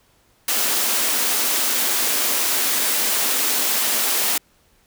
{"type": "high-pass noise", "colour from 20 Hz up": "white", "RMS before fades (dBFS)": -20, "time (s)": [0.48, 4.38], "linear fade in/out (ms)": 5, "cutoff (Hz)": 210, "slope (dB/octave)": 48, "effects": ["pink hiss -59 dBFS RMS until 4.86 s"]}